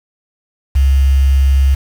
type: tone with quantisation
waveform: sine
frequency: 67.9 Hz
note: C#2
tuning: 35 cents flat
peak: -7 dBFS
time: 0.75-1.75 s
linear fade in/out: 10 ms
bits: 5
effects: none